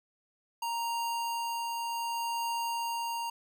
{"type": "tone with tremolo", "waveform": "square", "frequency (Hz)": 932.3, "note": "A#5", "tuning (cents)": 0, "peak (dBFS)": -31, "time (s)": [0.62, 3.3], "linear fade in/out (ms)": 5, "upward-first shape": "triangle", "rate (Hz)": 0.66, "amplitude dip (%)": 25, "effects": []}